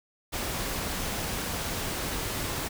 pink noise, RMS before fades -32 dBFS, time 0.32-2.69 s, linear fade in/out 20 ms, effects none

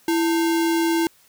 sine tone with sample-and-hold, 331.7 Hz, E4, 11 cents sharp, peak -17 dBFS, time 0.08-1.07 s, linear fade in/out 2 ms, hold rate 1225 Hz, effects white hiss -56 dBFS RMS until 1.28 s

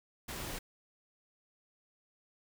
pink noise, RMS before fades -41 dBFS, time 0.28-0.59 s, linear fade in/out 10 ms, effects none

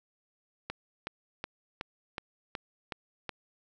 click train, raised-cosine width 0.3 ms, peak -19 dBFS, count 8, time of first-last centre 0.7-3.293 s, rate 2.7 Hz, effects none

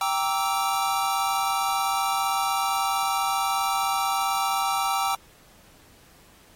square chord, E half-diminished seventh, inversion first, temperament equal with one note detuned, 784 / 932.3 / 1159.8 / 1318.5 Hz, G5 / Bb5 / D6 / E6, 0 / 0 / -22 / 0 cents, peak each -27 / -31 / -31 / -29 dBFS, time 0.01-5.15 s, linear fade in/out 2 ms, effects pink hiss -55 dBFS RMS until 6.55 s + AAC 48 kbps

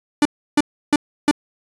45% pulse tone bursts, 294.2 Hz, D4, 3 cents sharp, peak -11 dBFS, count 4, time 0.22-1.312 s, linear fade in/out 2 ms, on 33 ms, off 320 ms, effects resampled to 24000 Hz

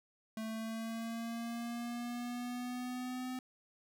square linear sweep, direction up, 220 to 255.5 Hz, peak -39 dBFS, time 0.37-3.39 s, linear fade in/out 2 ms, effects none

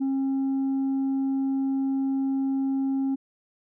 sine tone, 270 Hz, C#4, 45 cents flat, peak -20 dBFS, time 0-3.16 s, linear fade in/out 20 ms, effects tanh soft clip ceiling -22 dBFS

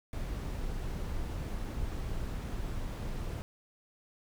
brown noise, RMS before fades -36 dBFS, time 0.13-3.42 s, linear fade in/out 0 ms, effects none

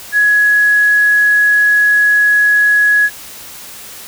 sine tone, 1678 Hz, G#6, 17 cents sharp, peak -7 dBFS, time 0.12-3.1 s, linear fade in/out 50 ms, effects white hiss -32 dBFS RMS until 4.07 s

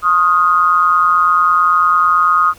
sine tone with amplitude modulation, 1244.5 Hz, D#6, in tune, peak -5 dBFS, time 0.02-2.54 s, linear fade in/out 50 ms, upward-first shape sine, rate 169 Hz, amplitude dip 80%, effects pink hiss -43 dBFS RMS until 2.58 s

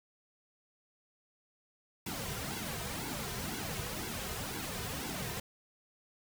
pink noise with flanger, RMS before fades -39 dBFS, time 2.06-5.4 s, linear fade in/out 5 ms, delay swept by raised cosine 1.6 to 3.6 ms, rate 2 Hz, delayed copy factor -0.8, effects none

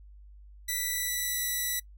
5% pulse tone with pitch glide, 1975.5 to 1960.7 Hz, B6 to B6, 0 to -13 cents, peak -19 dBFS, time 0.68-1.8 s, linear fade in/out 10 ms, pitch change -13 cents, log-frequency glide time 0.79-1.53 s, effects noise-tail reverb RT60 0.1 s tail -23 dB re dry + added 50 Hz sine -48 dBFS peak until 1.97 s

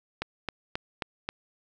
click train, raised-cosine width 0.3 ms, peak -14 dBFS, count 5, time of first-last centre 0.22-1.29 s, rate 3.74 Hz, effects none

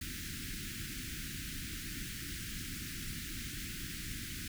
pink band-stop noise, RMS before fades -42 dBFS, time 0.01-4.48 s, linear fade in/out 5 ms, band 330 to 1500 Hz, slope 48 dB/octave, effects none

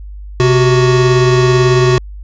square tone pair together, 129.39 / 370 Hz, C3 / F#4, -19 / 0 cents, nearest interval octave + tritone, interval 1819 cents, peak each -11 dBFS, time 0.4-1.98 s, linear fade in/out 0 ms, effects added 50 Hz sine -26 dBFS peak until 2.23 s + resampled to 16000 Hz

